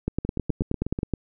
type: two click trains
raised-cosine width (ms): 3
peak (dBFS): -15 / -11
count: 7 / 11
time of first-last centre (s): 0.25-0.989 / 0.08-1.137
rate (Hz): 8.12 / 9.46
effects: none